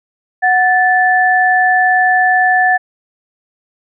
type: tone pair together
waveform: sine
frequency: 737.1 / 1751 Hz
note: F#5 / A6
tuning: -7 / -9 cents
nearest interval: octave + minor third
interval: 1498 cents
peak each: -11 dBFS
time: 0.42-2.78 s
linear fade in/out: 20 ms
effects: none